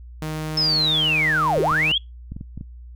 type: tone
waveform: sawtooth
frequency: 155.56 Hz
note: D#3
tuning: in tune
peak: -22 dBFS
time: 0.22-1.92 s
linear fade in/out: 2 ms
type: linear two-way sweep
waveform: sine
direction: down then up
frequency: 5274 to 347.3 to 3390 Hz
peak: -17 dBFS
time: 0.57-1.98 s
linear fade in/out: 5 ms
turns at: 1.61 s
type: clicks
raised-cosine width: 5 ms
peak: -20 dBFS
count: 7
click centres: 1.578 / 1.715 / 2.32 / 2.365 / 2.411 / 2.576 / 2.611 s
effects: noise-tail reverb RT60 0.2 s tail -25 dB re dry + added 60 Hz sine -37 dBFS peak until 2.95 s